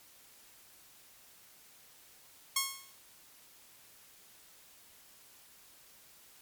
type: tone with exponential decay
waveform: 5% pulse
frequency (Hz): 1087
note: C#6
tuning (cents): -34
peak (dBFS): -14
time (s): 2.56-2.96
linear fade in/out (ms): 5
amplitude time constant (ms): 86
effects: white hiss -59 dBFS RMS until 6.41 s + MP3 96 kbps